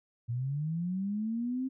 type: linear sweep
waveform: sine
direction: up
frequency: 114.5 to 265.8 Hz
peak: -30 dBFS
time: 0.28-1.69 s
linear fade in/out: 20 ms
effects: none